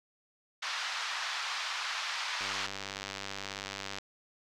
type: band-pass noise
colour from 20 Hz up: pink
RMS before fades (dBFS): -36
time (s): 0.62-2.67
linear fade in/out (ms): 10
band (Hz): 970 to 5500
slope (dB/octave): 24
type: click train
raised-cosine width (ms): 0.2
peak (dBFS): -20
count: 156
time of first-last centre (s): 2.41-3.985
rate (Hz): 98.4
effects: none